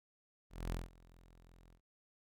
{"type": "tone with ADSR envelope", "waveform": "sawtooth", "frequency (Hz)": 42.82, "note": "F1", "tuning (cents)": -33, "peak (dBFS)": -32, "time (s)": [0.5, 1.81], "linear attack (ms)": 220, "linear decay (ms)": 170, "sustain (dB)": -24, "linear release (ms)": 92, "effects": []}